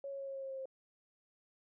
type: tone with pitch steps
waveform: sine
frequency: 554.4 / 550.9 / 547.4 / 543.9 / 540.5 / 537.1 / 533.7 / 530.3 Hz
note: C#5 / C#5 / C#5 / C#5 / C#5 / C5 / C5 / C5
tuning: 0 / -11 / -22 / -33 / -44 / +45 / +34 / +23 cents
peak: -40 dBFS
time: 0.04-0.656 s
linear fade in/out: 2 ms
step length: 77 ms
effects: none